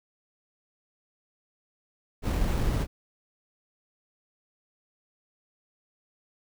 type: noise with sample-and-hold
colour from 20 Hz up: brown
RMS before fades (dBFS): -26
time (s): 2.22-2.87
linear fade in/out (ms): 50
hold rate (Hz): 4900
effects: none